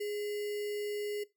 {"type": "tone with sample-and-hold", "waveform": "sine", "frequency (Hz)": 415.3, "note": "G#4", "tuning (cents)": 0, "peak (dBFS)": -33, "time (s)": [0, 1.24], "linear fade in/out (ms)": 10, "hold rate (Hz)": 2450, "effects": ["noise-tail reverb RT60 0.2 s tail -19 dB re dry"]}